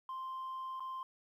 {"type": "tone with dropouts", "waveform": "sine", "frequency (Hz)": 1046.5, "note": "C6", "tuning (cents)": 0, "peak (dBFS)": -37, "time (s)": [0.09, 1.03], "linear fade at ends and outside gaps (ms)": 2, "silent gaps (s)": [0.797, 0.804], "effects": ["tanh soft clip ceiling -38 dBFS", "12-bit"]}